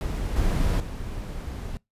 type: noise with level steps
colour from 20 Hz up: brown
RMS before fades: -28 / -23 / -33 dBFS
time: 0.01-1.77 s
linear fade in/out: 0 ms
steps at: 0.36 / 0.8 s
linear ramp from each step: 2 ms
effects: noise-tail reverb RT60 0.2 s tail -25 dB re dry + resampled to 32000 Hz